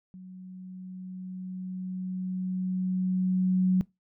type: tone with level ramp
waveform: sine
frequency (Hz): 185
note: F#3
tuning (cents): 0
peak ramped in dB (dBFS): -42 to -19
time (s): 0.14-3.81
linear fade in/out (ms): 0
effects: noise-tail reverb RT60 0.2 s tail -22 dB re dry